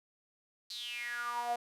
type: tone with high-pass filter sweep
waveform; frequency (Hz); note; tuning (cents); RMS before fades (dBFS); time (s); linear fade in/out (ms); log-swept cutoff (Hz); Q
sawtooth; 240; B3; -49; -38; 0.7-1.56; 5; 4400 to 640; 9.3
effects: resampled to 32000 Hz